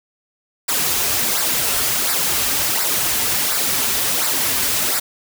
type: noise with flanger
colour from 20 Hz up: white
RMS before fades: -19 dBFS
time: 0.68-5 s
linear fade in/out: 10 ms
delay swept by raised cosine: 0.31 to 6.31 ms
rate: 1.4 Hz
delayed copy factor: -0.65
effects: none